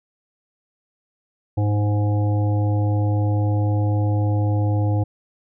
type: harmonic tone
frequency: 103.83 Hz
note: G#2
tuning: in tune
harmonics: 1 / 3 / 5 / 7 / 8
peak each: -17 / -27 / -31 / -34 / -35 dBFS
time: 1.57-5.04 s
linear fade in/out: 10 ms
effects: none